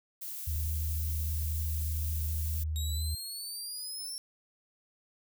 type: noise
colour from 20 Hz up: violet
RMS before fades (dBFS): -40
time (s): 0.21-2.64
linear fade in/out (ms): 10
type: tone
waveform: sine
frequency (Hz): 77.78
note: D#2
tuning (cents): 0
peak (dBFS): -30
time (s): 0.47-3.15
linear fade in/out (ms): 5
type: exponential sweep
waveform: 20% pulse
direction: up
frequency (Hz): 3779 to 5440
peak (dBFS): -32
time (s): 2.76-4.18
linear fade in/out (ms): 0
effects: none